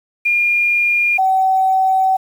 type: tone pair in turn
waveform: sine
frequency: 2414 / 760.4 Hz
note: D7 / F#5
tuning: +47 / +47 cents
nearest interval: octave + minor sixth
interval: 2000 cents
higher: first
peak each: -12 / -11 dBFS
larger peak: second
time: 0.25-1.18 / 1.18-2.17 s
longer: second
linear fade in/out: 10 ms
effects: 7-bit